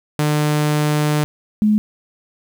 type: tone pair in turn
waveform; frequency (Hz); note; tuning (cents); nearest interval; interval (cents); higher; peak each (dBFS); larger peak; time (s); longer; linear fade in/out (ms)
sawtooth / sine; 150 / 212.1; D3 / G#3; +37 / +37; tritone; 600; second; -11; neither; 0.19-1.24 / 1.62-1.78; first; 0
effects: 8-bit